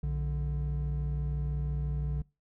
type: tone pair together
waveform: triangle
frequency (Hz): 60.6 / 146.52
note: B1 / D3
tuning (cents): -32 / -4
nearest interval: octave + minor third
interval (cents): 1528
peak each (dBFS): -29 / -30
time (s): 0.03-2.22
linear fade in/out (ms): 5
effects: noise-tail reverb RT60 0.3 s tail -25 dB re dry + tanh soft clip ceiling -20 dBFS